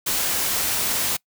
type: noise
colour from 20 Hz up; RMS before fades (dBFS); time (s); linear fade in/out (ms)
white; -23; 0.06-1.17; 10
effects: noise-tail reverb RT60 0.1 s tail -24 dB re dry